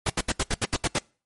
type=noise bursts; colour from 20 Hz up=pink; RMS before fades=-24 dBFS; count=9; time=0.06-0.987 s; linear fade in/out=5 ms; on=39 ms; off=72 ms; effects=noise-tail reverb RT60 0.4 s tail -26 dB re dry + MP3 48 kbps